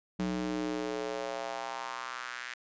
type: tone with high-pass filter sweep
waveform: square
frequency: 61.4 Hz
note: B1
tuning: 9 cents flat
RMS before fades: -36 dBFS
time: 0.19-2.54 s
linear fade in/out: 5 ms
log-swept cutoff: 200 to 1800 Hz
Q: 2.6
effects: resampled to 16000 Hz